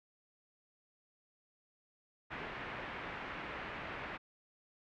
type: low-pass noise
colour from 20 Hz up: white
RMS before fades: -44 dBFS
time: 2.3-4.18 s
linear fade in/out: 20 ms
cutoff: 2300 Hz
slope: 24 dB/octave
effects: none